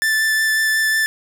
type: tone with vibrato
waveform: 45% pulse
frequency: 1760 Hz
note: A6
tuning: in tune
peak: -15 dBFS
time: 0.02-1.06 s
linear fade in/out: 0 ms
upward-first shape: sine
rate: 5.5 Hz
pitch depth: 10 cents each way
effects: none